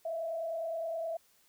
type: tone with frequency modulation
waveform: sine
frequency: 659.3 Hz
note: E5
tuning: in tune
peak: -33 dBFS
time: 0.05-1.17 s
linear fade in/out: 5 ms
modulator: 29.7 Hz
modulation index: 0.67
effects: white hiss -67 dBFS RMS until 1.48 s